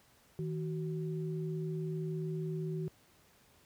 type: tone pair together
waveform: sine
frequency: 159.06 / 374.3 Hz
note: D#3 / F#4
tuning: +38 / +20 cents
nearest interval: octave + minor third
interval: 1482 cents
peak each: -35 / -40 dBFS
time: 0.39-2.88 s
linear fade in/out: 0 ms
effects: pink hiss -65 dBFS RMS until 3.65 s + high-pass 60 Hz 12 dB/octave